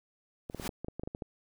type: noise with exponential growth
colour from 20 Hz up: pink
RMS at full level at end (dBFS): -33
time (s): 0.49-0.68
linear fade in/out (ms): 5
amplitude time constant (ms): 41
type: clicks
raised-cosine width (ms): 2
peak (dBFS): -24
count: 11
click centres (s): 0.499 / 0.547 / 0.598 / 0.692 / 0.846 / 0.884 / 0.996 / 1.035 / 1.075 / 1.149 / 1.222
effects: none